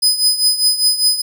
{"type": "tone with tremolo", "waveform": "sawtooth", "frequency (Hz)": 5010, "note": "D#8", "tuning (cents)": 11, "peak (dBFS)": -6, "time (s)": [0.02, 1.22], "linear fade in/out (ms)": 10, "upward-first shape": "triangle", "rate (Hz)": 5, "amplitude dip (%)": 80, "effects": []}